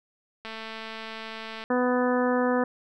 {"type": "click train", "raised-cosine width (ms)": 0.3, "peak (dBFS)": -22, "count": 265, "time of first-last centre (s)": [0.45, 1.639], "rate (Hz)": 222}
{"type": "harmonic tone", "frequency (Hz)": 249.1, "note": "B3", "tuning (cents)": 15, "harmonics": [1, 2, 3, 4, 5, 6, 7], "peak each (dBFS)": [-25, -25, -32, -32, -34, -36, -35], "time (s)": [1.7, 2.64], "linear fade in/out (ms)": 5}
{"effects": []}